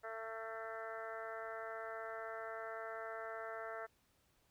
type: harmonic tone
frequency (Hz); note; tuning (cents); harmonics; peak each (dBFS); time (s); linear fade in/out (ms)
223.7; A3; +29; 2 / 3 / 4 / 5 / 6 / 7 / 8 / 9; -50 / -47 / -56 / -56 / -49 / -54 / -53 / -59; 0.03-3.87; 20
effects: pink hiss -75 dBFS RMS until 4.5 s